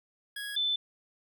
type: tone pair in turn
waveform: 25% pulse / sine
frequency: 1661.2 / 3520 Hz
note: G#6 / A7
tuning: 0 / 0 cents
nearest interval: octave + minor second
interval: 1300 cents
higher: second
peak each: -32 / -26 dBFS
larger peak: second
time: 0.36-0.56 / 0.56-0.76 s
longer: neither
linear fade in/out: 5 ms
effects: none